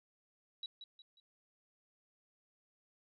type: tone with echo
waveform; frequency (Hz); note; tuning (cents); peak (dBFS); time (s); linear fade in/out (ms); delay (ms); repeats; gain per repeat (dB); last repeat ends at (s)
sine; 3900; B7; -23; -40; 0.63-0.66; 2; 180; 3; -8; 1.2
effects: none